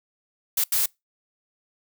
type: noise bursts at uneven times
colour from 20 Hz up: blue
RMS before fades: -22 dBFS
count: 2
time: 0.57-0.64 / 0.72-0.86 s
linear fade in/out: 5 ms
effects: noise-tail reverb RT60 0.2 s tail -25 dB re dry